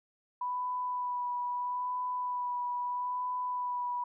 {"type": "tone with vibrato", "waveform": "sine", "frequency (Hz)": 987.8, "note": "B5", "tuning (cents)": 0, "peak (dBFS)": -31, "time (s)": [0.41, 4.04], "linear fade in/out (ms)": 5, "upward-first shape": "sine", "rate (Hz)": 0.77, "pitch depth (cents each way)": 16, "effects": []}